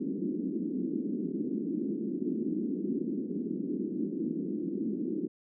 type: band-pass noise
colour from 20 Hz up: white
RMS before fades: -33 dBFS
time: 0-5.28 s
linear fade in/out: 10 ms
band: 190 to 350 Hz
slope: 48 dB/octave
effects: none